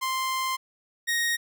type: tone pair in turn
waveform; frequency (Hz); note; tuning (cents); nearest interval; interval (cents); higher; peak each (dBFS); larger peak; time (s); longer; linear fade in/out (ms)
sawtooth; 1046.5 / 1870; C6 / A#6; 0 / +5; minor seventh; 1005; second; -22 / -20; second; 0.01-0.57 / 1.07-1.37; first; 20
effects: none